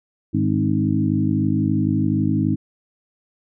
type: harmonic tone with a mistuned harmonic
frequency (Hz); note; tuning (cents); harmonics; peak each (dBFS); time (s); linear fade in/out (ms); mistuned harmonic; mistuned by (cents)
51.91; G#1; 0; 2 / 3 / 4 / 5 / 6; -23 / -23 / -23 / -23 / -23; 0.33-2.56; 20; 5; +34
effects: none